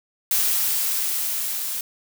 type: noise with level ramp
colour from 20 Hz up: blue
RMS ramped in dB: -20 to -28 dBFS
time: 0.31-1.81 s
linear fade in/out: 2 ms
effects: none